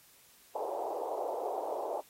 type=band-pass noise; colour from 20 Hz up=white; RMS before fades=-36 dBFS; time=0.55-2.01 s; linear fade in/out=5 ms; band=380 to 870 Hz; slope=48 dB/octave; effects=white hiss -61 dBFS RMS until 2.09 s + AAC 48 kbps